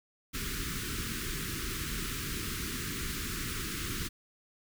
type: band-stop noise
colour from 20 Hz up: pink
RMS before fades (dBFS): -36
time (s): 0.33-4.09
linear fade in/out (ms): 20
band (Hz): 410 to 1200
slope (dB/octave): 48
effects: none